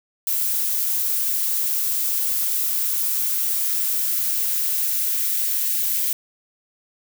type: noise with high-pass filter sweep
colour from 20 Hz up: violet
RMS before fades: -22 dBFS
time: 0.27-6.13 s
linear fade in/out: 2 ms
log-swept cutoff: 610 to 1900 Hz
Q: 1.5
effects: none